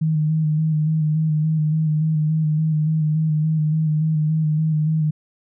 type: tone with vibrato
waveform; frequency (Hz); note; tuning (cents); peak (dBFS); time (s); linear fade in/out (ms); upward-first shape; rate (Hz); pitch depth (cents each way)
sine; 155.56; D#3; 0; -16; 0.01-5.11; 10; square; 3.5; 27
effects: none